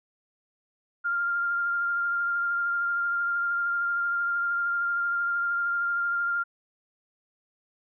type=tone with vibrato; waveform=sine; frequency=1396.9 Hz; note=F6; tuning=in tune; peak=-24 dBFS; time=1.04-6.44 s; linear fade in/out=20 ms; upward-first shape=sine; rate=13 Hz; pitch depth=14 cents each way; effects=none